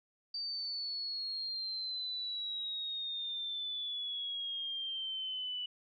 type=exponential sweep; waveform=sine; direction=down; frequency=4638 to 2960 Hz; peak=-36 dBFS; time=0.34-5.66 s; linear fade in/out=5 ms; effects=none